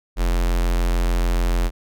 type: tone with notch filter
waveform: square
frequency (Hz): 43.43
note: F1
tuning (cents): -9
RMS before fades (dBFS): -19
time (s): 0.16-1.71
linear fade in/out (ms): 50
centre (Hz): 150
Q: 1.4
effects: none